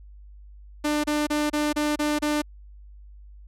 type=tone bursts; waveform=sawtooth; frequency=298.4 Hz; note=D4; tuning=28 cents sharp; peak=-18 dBFS; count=7; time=0.84-2.42 s; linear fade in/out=10 ms; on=200 ms; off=30 ms; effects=added 50 Hz sine -43 dBFS peak until 3.47 s + low-pass 12000 Hz 12 dB/octave